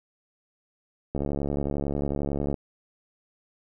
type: click train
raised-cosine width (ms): 2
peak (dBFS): -15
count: 100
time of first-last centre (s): 1.15-2.542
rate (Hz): 71.1
effects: none